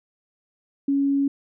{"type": "tone", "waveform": "sine", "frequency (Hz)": 278.4, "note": "C#4", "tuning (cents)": 8, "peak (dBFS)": -18, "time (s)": [0.88, 1.28], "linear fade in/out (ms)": 5, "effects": []}